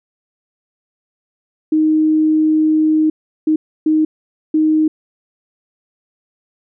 sine tone bursts at uneven times, 311.4 Hz, D#4, 2 cents sharp, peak -10 dBFS, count 4, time 1.72-3.1 / 3.47-3.56 / 3.86-4.05 / 4.54-4.88 s, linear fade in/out 5 ms, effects none

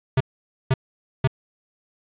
square tone bursts, 131.6 Hz, C3, 10 cents sharp, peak -16 dBFS, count 3, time 0.17-1.275 s, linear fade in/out 5 ms, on 35 ms, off 500 ms, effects resampled to 8000 Hz + 7-bit

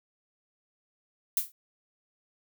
violet noise with exponential decay, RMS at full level -22 dBFS, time 1.37-1.52 s, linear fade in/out 2 ms, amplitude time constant 32 ms, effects none

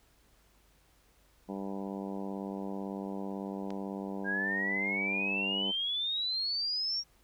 harmonic tone, 98 Hz, G2, in tune, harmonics 2 / 3 / 4 / 5 / 6 / 7 / 8 / 9 / 10, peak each -38 / -42 / -44 / -46 / -48 / -49 / -50 / -51 / -52 dBFS, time 1.48-5.72 s, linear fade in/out 20 ms
click, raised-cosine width 0.2 ms, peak -29 dBFS, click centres 3.705 s
sine exponential sweep, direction up, 1600 to 5640 Hz, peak -30 dBFS, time 4.24-7.04 s, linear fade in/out 50 ms
effects added 50 Hz sine -67 dBFS peak until 7.23 s + pink hiss -67 dBFS RMS until 7.23 s

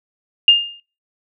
sine tone with exponential decay, 2818 Hz, F7, 15 cents sharp, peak -3 dBFS, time 0.48-0.8 s, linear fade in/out 2 ms, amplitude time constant 69 ms, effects noise-tail reverb RT60 0.4 s tail -25 dB re dry

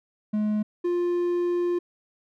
triangle tone pair in turn, 211.8 / 350.8 Hz, G#3 / F4, +34 / +8 cents, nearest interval major sixth, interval 874 cents, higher second, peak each -20 dBFS, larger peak neither, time 0.33-0.63 / 0.84-1.79 s, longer second, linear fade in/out 10 ms, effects none

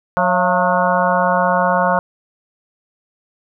harmonic tone with a mistuned harmonic, 181.6 Hz, F#3, 32 cents flat, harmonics 1 / 3 / 4 / 5 / 6 / 7 / 8, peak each -22 / -19 / -19 / -19 / -20 / -25 / -22 dBFS, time 0.17-1.99 s, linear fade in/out 0 ms, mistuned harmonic 4, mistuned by -88 cents, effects none

